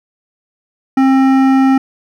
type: tone with hard clipping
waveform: sine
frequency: 266.4 Hz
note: C4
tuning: 31 cents sharp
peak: -9 dBFS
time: 0.97-1.78 s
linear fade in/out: 5 ms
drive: 13 dB
effects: none